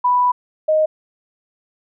sine tone pair in turn, 987.8 / 622.3 Hz, B5 / D#5, 0 / 0 cents, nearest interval minor sixth, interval 800 cents, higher first, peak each -12 dBFS, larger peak neither, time 0.04-0.32 / 0.68-0.86 s, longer first, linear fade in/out 10 ms, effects none

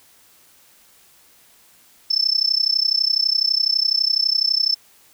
sine tone with amplitude modulation, 5290 Hz, E8, 5 cents sharp, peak -12 dBFS, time 2.1-4.75 s, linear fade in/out 10 ms, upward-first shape sine, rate 32 Hz, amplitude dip 95%, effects white hiss -53 dBFS RMS until 5.13 s

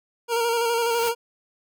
25% pulse tone with vibrato, 466.2 Hz, A#4, in tune, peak -17 dBFS, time 0.28-1.15 s, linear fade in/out 50 ms, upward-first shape square, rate 12 Hz, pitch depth 27 cents each way
white noise with exponential growth, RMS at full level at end -31 dBFS, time 0.53-1.09 s, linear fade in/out 1 ms, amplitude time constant 120 ms
effects none

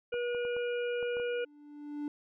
harmonic tone, 482.5 Hz, B4, 40 cents flat, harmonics 1 / 3 / 5 / 6, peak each -31 / -41 / -45 / -47 dBFS, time 0.12-1.45 s, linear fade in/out 10 ms
clicks, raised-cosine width 1 ms, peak -33 dBFS, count 7, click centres 0.141 / 0.348 / 0.451 / 0.566 / 1.028 / 1.169 / 1.199 s
triangle tone with exponential growth, 293.7 Hz, D4, in tune, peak -30 dBFS, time 1.11-2.08 s, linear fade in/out 1 ms, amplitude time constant 210 ms
effects none

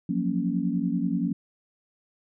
sine chord, Gb major seventh, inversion third, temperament equal, 174.61 / 185 / 233.1 / 277.2 Hz, F3 / Gb3 / Bb3 / Db4, 0 / 0 / 0 / 0 cents, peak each -29 dBFS, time 0.09-1.33 s, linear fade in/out 5 ms, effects none

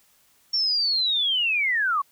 sine linear sweep, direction down, 5500 to 1075 Hz, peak -20 dBFS, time 0.53-2.02 s, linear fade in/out 10 ms, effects white hiss -61 dBFS RMS until 2.11 s

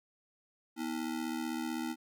square ring-modulated tone, 281.5 Hz, C#4, 27 cents sharp, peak -32 dBFS, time 0.76-1.96 s, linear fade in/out 50 ms, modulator 37.9 Hz, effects none

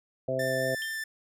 harmonic tone, 130.81 Hz, C3, in tune, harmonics 1 / 2 / 3 / 4 / 5, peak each -36 / -38 / -37 / -30 / -31 dBFS, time 0.28-0.75 s, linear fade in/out 5 ms
45% pulse tone with vibrato, 1776 Hz, A6, 16 cents sharp, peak -32 dBFS, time 0.39-1.04 s, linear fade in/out 5 ms, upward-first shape sine, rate 4.5 Hz, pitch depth 8 cents each way
sine tone with exponential decay, 3170 Hz, G7, 19 cents sharp, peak -34 dBFS, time 0.82-1.03 s, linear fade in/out 0 ms, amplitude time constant 44 ms
effects none

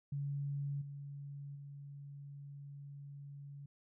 sine tone with level steps, 141.6 Hz, C#3, 37 cents sharp, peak -36 / -44 / -47 dBFS, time 0.12-3.66 s, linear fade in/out 5 ms, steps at 0.81 / 1.55 s, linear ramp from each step 10 ms, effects none

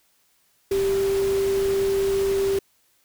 sine tone in noise, 391.6 Hz, G4, 2 cents flat, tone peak -19 dBFS, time 0.71-2.59 s, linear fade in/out 5 ms, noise pink, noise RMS -34 dBFS, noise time 0.71-2.59 s, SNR +12 dB, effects white hiss -64 dBFS RMS until 3.04 s

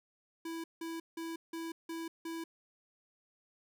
square tone bursts, 329.6 Hz, E4, in tune, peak -39 dBFS, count 6, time 0.45-2.44 s, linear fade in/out 5 ms, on 190 ms, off 170 ms, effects none

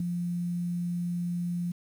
sine tone with ADSR envelope, 174.61 Hz, F3, in tune, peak -24 dBFS, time 0-1.72 s, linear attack 4 ms, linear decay 5 ms, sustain -4 dB, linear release 8 ms, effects 9-bit

